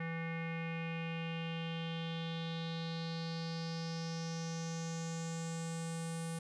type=tone with low-pass filter sweep; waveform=square; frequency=164.81 Hz; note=E3; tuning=in tune; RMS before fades=-40 dBFS; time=0-6.39 s; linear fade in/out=5 ms; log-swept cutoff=2000 to 9400 Hz; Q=4.9; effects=none

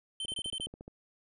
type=tone bursts; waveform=square; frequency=3094 Hz; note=G7; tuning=23 cents flat; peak=-35 dBFS; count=6; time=0.2-0.663 s; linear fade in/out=2 ms; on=58 ms; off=23 ms
type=click train; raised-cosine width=2 ms; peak=-32 dBFS; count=10; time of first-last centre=0.25-0.879 s; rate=14.3 Hz
effects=resampled to 24000 Hz

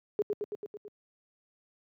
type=tone with echo; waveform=sine; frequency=415.3 Hz; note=G#4; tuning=in tune; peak=-24 dBFS; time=0.19-0.22 s; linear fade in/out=0 ms; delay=110 ms; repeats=6; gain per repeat=-3 dB; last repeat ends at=0.88 s; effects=high-pass 150 Hz 12 dB/octave

